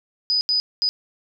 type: tone bursts at uneven times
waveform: sine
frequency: 4978 Hz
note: D#8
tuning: in tune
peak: -17 dBFS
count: 3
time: 0.3-0.41 / 0.49-0.6 / 0.82-0.89 s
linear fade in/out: 0 ms
effects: none